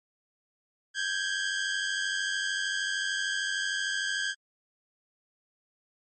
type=tone pair together; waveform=sawtooth; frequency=1568 / 1661.2 Hz; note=G6 / G#6; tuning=0 / 0 cents; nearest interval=minor second; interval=100 cents; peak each=-27 / -28 dBFS; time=0.94-4.35 s; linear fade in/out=50 ms; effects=MP3 32 kbps